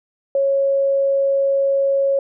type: tone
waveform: sine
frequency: 550 Hz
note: C#5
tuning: 14 cents flat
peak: -14 dBFS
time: 0.35-2.19 s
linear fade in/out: 2 ms
effects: none